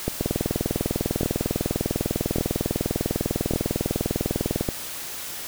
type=two click trains; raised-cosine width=2 ms; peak=-9 / -9 dBFS; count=89 / 5; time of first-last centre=0.21-4.61 / 0.08-4.688 s; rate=20 / 0.868 Hz; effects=white hiss -34 dBFS RMS until 5.47 s

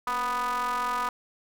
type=ring-modulated tone; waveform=square; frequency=125.8 Hz; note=B2; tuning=32 cents sharp; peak=-24 dBFS; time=0.07-1.09 s; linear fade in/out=2 ms; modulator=1110 Hz; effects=none

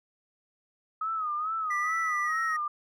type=tone with vibrato; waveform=sine; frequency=1259 Hz; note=D#6; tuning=20 cents sharp; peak=-28 dBFS; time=1.01-2.68 s; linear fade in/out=5 ms; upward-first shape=sine; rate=2.3 Hz; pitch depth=92 cents each way
type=tone with pitch glide; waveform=triangle; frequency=1965 to 1876.3 Hz; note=B6 to A#6; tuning=-9 to +11 cents; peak=-28 dBFS; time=1.7-2.57 s; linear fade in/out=10 ms; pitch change=-80 cents; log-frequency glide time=2.24-2.33 s
effects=none

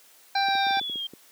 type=harmonic tone; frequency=787 Hz; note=G5; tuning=7 cents sharp; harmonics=1 / 2 / 3 / 5 / 6 / 7; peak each=-23 / -29 / -33 / -37 / -39 / -40 dBFS; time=0.35-0.8 s; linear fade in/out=5 ms
type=exponential sweep; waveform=sine; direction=down; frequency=4081 to 3160 Hz; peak=-29 dBFS; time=0.35-1.07 s; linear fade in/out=5 ms
type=clicks; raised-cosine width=3 ms; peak=-24 dBFS; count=9; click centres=0.486 / 0.553 / 0.668 / 0.708 / 0.771 / 0.813 / 0.897 / 0.957 / 1.136 s
effects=white hiss -55 dBFS RMS until 1.31 s + high-pass 300 Hz 12 dB/octave

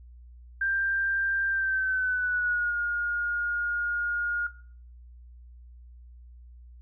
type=tone with pitch glide; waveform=sine; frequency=1583 to 1426.7 Hz; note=G6 to F6; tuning=+17 to +37 cents; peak=-24 dBFS; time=0.61-4.47 s; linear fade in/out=5 ms; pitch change=-180 cents; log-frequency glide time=1.49-2.76 s; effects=noise-tail reverb RT60 0.5 s tail -19 dB re dry + added 60 Hz sine -46 dBFS peak until 6.81 s

